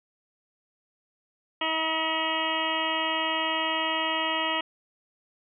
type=harmonic tone; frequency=320 Hz; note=D#4; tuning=49 cents sharp; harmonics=1 / 2 / 3 / 4 / 6 / 7 / 8 / 9 / 10; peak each=-36 / -34 / -31 / -34 / -33 / -37 / -37 / -31 / -35 dBFS; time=1.61-4.61 s; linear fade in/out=5 ms; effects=none